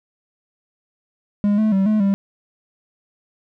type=tone with pitch steps; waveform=triangle; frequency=204.9 / 216.6 / 193.1 / 214.5 / 197.5 Hz; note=G#3 / A3 / G3 / A3 / G3; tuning=-23 / -27 / -26 / -44 / +13 cents; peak=-12 dBFS; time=1.44-2.14 s; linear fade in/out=0 ms; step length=140 ms; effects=none